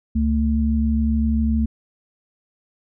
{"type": "tone pair together", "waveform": "sine", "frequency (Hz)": [70.3, 223.2], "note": ["C#2", "A3"], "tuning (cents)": [25, 25], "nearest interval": "octave + minor sixth", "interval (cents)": 2000, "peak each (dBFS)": -19, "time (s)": [0.15, 1.66], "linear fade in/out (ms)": 10, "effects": []}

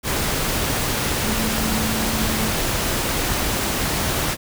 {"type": "tone in noise", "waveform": "sine", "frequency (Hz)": 220, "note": "A3", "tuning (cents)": 0, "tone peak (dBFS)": -25, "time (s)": [1.23, 2.52], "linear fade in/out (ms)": 50, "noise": "pink", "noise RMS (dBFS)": -22, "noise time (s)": [0.03, 4.37], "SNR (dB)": -6, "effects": []}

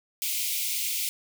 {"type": "high-pass noise", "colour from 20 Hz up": "white", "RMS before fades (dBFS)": -29, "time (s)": [0.22, 1.09], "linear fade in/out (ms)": 0, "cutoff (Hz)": 2100, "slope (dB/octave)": 96, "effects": []}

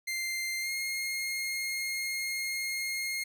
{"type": "tone with pitch glide", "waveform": "sawtooth", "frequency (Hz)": [2093, 2139], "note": ["C7", "C7"], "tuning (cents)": [0, 38], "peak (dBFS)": -28, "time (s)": [0.07, 3.24], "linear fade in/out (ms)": 10, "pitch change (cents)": 38, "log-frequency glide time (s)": [0.6, 0.71], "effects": []}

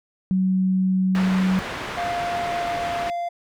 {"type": "tone", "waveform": "sine", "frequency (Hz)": 187.4, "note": "F#3", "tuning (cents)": 22, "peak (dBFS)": -17, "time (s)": [0.31, 1.59], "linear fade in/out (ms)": 0}
{"type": "low-pass noise", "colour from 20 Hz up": "white", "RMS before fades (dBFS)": -31, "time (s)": [1.15, 3.1], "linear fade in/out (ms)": 0, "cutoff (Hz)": 1900, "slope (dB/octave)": 12}
{"type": "tone with pitch glide", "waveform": "triangle", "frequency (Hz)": [698.5, 692.9], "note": ["F5", "F5"], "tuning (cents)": [0, -14], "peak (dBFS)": -22, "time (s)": [1.97, 3.29], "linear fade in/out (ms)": 10, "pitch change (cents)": -14, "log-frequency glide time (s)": [2.15, 3]}
{"effects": []}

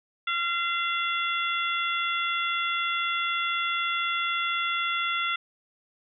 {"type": "harmonic tone", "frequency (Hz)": 686, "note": "F5", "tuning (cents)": -31, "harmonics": [2, 3, 4, 5], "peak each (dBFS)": [-28, -31, -33, -32], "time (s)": [0.27, 5.36], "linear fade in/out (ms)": 5, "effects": []}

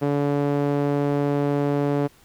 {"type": "tone with band-pass filter", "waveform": "sawtooth", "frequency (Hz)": 143.5, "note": "D3", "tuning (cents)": -40, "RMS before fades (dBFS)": -22, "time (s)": [0.01, 2.08], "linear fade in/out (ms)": 20, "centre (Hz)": 410, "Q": 1.1, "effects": ["pink hiss -55 dBFS RMS until 2.24 s"]}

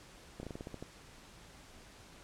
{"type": "slowing click train", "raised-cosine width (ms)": 2, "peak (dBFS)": -29, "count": 9, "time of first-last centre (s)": [0.4, 0.826], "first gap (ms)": 31, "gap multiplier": 1.15, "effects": ["pink hiss -56 dBFS RMS until 2.23 s", "low-pass 9000 Hz 12 dB/octave"]}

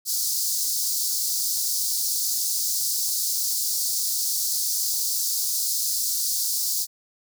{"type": "high-pass noise", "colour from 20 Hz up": "pink", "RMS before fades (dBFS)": -25, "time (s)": [0.05, 6.87], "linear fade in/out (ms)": 50, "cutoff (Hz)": 4500, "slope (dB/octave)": 48, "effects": []}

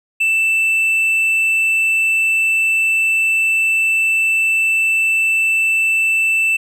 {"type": "tone", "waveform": "triangle", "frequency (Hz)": 2655, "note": "E7", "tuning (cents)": 12, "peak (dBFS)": -11, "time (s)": [0.2, 6.57], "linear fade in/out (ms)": 10, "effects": []}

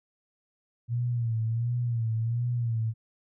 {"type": "tone with vibrato", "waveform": "sine", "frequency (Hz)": 116.7, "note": "A#2", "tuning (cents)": 2, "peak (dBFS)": -25, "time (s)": [0.88, 2.94], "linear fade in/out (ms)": 50, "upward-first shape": "sine", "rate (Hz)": 1.4, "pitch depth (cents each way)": 75, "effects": []}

